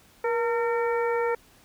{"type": "harmonic tone with a mistuned harmonic", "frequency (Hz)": 455.9, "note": "A#4", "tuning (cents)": -39, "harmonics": [1, 2, 3, 4, 5], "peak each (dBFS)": [-24, -30, -34, -36, -38], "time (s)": [0.24, 1.35], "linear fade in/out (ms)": 5, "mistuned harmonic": 1, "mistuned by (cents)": 65, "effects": ["pink hiss -57 dBFS RMS until 1.64 s"]}